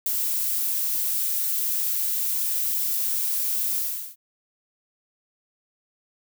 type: noise with ADSR envelope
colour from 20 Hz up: violet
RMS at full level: -23 dBFS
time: 0.06-4.16 s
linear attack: 3 ms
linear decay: 11 ms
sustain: -2 dB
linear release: 390 ms
effects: none